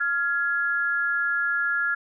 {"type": "tone pair together", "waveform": "sine", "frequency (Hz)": [1396.9, 1679.2], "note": ["F6", "G#6"], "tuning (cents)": [0, 19], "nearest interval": "minor third", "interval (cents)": 319, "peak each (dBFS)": [-24, -25], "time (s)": [0, 1.95], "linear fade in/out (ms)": 10, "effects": []}